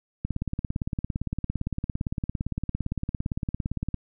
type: click train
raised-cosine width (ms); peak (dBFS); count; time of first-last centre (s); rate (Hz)
5; -15; 66; 0.25-3.943; 17.6
effects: none